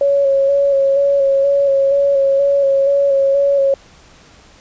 sine tone with vibrato, 554.4 Hz, C#5, in tune, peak -10 dBFS, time 0.01-3.74 s, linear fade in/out 2 ms, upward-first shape square, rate 2.1 Hz, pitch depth 20 cents each way, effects pink hiss -45 dBFS RMS until 4.6 s + resampled to 16000 Hz

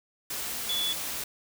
sine tone in noise, 3430 Hz, A7, 45 cents flat, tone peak -27 dBFS, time 0.69-0.93 s, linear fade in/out 5 ms, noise white, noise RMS -34 dBFS, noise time 0.3-1.24 s, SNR +4 dB, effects none

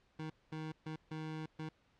25% pulse tone bursts at uneven times, 156.9 Hz, D#3, 15 cents sharp, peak -37 dBFS, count 5, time 0.19-0.3 / 0.52-0.72 / 0.86-0.96 / 1.11-1.46 / 1.59-1.69 s, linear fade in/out 5 ms, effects pink hiss -72 dBFS RMS until 1.99 s + low-pass 4000 Hz 12 dB/octave

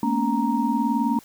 sine tone cluster, 220.9 / 240.2 / 280.6 / 934 Hz, A3 / B3 / C#4 / A#5, +7 / -48 / +21 / +3 cents, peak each -25 dBFS, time 0.03-1.19 s, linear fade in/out 2 ms, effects white hiss -51 dBFS RMS until 1.24 s

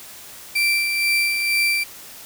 35% pulse tone with tremolo, 2347 Hz, D7, 2 cents flat, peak -14 dBFS, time 0.55-1.84 s, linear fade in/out 10 ms, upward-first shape sine, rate 2.1 Hz, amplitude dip 40%, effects white hiss -40 dBFS RMS until 2.25 s

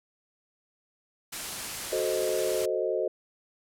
white noise, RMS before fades -35 dBFS, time 1.32-2.66 s, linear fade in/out 10 ms
sine chord, F# diminished seventh, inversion none, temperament equal, 370 / 440 / 523.3 / 622.3 Hz, F#4 / A4 / C5 / Eb5, 0 / 0 / 0 / 0 cents, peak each -31 dBFS, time 1.92-3.08 s, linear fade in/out 5 ms
effects low-pass 12000 Hz 12 dB/octave

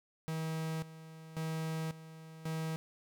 45% pulse tone with tremolo, 160 Hz, D#3, 49 cents sharp, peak -35 dBFS, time 0.28-2.76 s, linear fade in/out 0 ms, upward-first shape square, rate 0.92 Hz, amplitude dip 80%, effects none

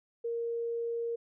sine tone, 466.2 Hz, A#4, in tune, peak -31 dBFS, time 0.24-1.16 s, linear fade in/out 10 ms, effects none

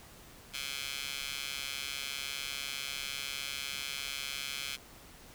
15% pulse tone with high-pass filter, 140 Hz, C#3, 18 cents sharp, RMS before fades -39 dBFS, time 0.53-4.77 s, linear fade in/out 20 ms, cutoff 2800 Hz, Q 1.6, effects pink hiss -54 dBFS RMS until 5.34 s

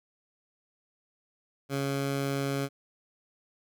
15% pulse tone, 138.59 Hz, C#3, in tune, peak -22 dBFS, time 1.69-2.69 s, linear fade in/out 50 ms, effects none

